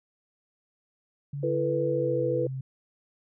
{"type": "tone with pitch glide", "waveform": "sine", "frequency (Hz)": [141.7, 132.21], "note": ["C#3", "C3"], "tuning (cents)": [38, 18], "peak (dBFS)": -31, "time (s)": [1.33, 2.61], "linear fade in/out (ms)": 5, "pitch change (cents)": -120, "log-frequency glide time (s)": [1.87, 2.23]}
{"type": "chord", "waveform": "sine", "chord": "E suspended fourth", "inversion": "none", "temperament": "equal with one note detuned", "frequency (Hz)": [336.6, 440, 493.9], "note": ["E4", "A4", "B4"], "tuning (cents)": [36, 0, 0], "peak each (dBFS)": [-31, -32, -26], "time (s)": [1.43, 2.47], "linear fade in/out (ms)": 5}
{"effects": []}